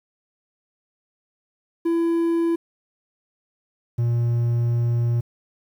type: tone pair in turn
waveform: triangle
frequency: 334.9 / 118.41 Hz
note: E4 / A#2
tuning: +27 / +28 cents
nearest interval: octave + tritone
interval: 1799 cents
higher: first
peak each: -16 dBFS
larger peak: neither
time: 1.85-2.56 / 3.98-5.21 s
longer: second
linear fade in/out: 10 ms
effects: 9-bit